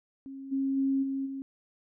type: tone with level steps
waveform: sine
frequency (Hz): 270.7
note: C#4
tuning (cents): -41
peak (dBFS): -39 / -26 / -24 / -29 / -34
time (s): 0.26-1.42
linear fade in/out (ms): 0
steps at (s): 0.51 / 0.76 / 1.02 / 1.25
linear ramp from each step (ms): 20
effects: none